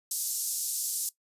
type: band-pass noise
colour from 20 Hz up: white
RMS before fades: -32 dBFS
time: 0.11-1.09 s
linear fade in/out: 2 ms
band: 5400 to 13000 Hz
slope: 24 dB/octave
effects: noise-tail reverb RT60 0.1 s tail -17 dB re dry + resampled to 32000 Hz